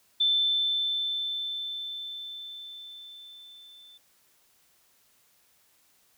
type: tone with level ramp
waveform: sine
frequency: 3535 Hz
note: A7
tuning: 7 cents sharp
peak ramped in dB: -20 to -50 dBFS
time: 0.2-3.98 s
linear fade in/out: 10 ms
effects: white hiss -65 dBFS RMS until 6.17 s